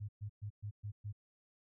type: tone bursts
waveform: sine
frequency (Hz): 103.83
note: G#2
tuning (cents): 0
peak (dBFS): -39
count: 6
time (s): 0-1.128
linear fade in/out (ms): 20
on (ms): 88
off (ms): 120
effects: none